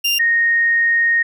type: tone pair in turn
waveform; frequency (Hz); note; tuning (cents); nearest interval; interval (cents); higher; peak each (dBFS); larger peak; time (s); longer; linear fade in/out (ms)
30% pulse / sine; 2792 / 1859; F7 / A#6; -1 / -5; perfect fifth; 704; first; -12; neither; 0.04-0.19 / 0.19-1.23; second; 10
effects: none